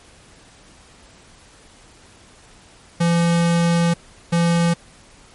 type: tone bursts at uneven times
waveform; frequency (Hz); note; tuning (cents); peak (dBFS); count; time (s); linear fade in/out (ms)
square; 170; F3; -46; -15; 2; 3-3.94 / 4.32-4.74; 10
effects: pink hiss -48 dBFS RMS until 5.34 s + MP3 48 kbps